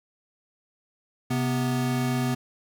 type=tone pair together; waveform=square; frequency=130.79 / 246.9 Hz; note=C3 / B3; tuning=0 / 0 cents; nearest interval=major seventh; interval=1100 cents; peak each=-27 dBFS; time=1.3-2.35 s; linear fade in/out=10 ms; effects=none